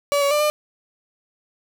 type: tone with pitch steps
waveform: 35% pulse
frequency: 572 / 563 / 594 / 600 Hz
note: D5 / C#5 / D5 / D5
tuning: -46 / +27 / +20 / +37 cents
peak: -15 dBFS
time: 0.12-0.5 s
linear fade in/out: 0 ms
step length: 95 ms
effects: none